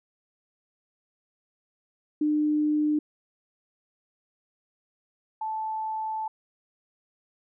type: tone pair in turn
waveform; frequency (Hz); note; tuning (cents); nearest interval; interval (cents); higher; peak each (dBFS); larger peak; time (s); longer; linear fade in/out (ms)
sine; 301.1 / 875.1; D4 / A5; +43 / -10; octave + tritone; 1847; second; -21 / -28; first; 2.21-2.99 / 5.41-6.28; second; 5
effects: none